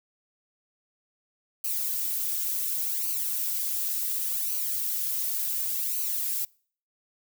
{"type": "noise with flanger", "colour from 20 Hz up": "violet", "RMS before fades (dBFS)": -29, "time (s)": [1.64, 6.45], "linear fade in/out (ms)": 5, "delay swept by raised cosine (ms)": [0.56, 3.76], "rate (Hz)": 0.69, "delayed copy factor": -0.75, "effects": ["noise-tail reverb RT60 0.5 s tail -26 dB re dry"]}